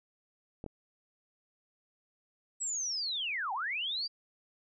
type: clicks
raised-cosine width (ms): 2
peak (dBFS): -28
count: 2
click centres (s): 0.641 / 0.663
type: linear two-way sweep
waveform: sine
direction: down then up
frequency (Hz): 7902 to 740 to 4821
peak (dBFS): -32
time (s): 2.6-4.08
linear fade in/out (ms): 20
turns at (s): 3.53
effects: none